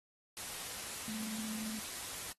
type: tone in noise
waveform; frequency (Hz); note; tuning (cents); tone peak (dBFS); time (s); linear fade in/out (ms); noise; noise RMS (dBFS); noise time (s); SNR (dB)
sine; 218.2; A3; -14; -40; 1.08-1.79; 0; white; -43; 0.37-2.32; 0
effects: noise-tail reverb RT60 0.1 s tail -20 dB re dry + AAC 32 kbps